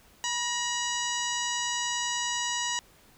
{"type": "harmonic tone with a mistuned harmonic", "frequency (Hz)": 970, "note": "B5", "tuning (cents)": -31, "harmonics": [1, 2, 3, 4, 5, 6, 7, 8], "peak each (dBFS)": [-34, -35, -34, -38, -41, -37, -36, -40], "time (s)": [0.24, 2.79], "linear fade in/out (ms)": 0, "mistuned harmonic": 2, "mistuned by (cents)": -56, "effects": ["pink hiss -58 dBFS RMS until 3.17 s"]}